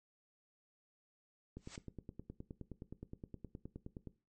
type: click train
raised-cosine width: 3 ms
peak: -33 dBFS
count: 25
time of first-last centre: 1.57-4.073 s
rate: 9.59 Hz
type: noise with exponential growth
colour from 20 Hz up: white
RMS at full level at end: -44 dBFS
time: 1.57-1.76 s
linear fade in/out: 5 ms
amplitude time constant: 40 ms
effects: noise-tail reverb RT60 0.3 s tail -17 dB re dry + MP3 32 kbps